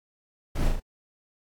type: noise with echo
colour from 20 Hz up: brown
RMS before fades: -25 dBFS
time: 0.55-0.69 s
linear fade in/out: 10 ms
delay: 37 ms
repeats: 3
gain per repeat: -3 dB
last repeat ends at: 0.801 s
effects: AAC 64 kbps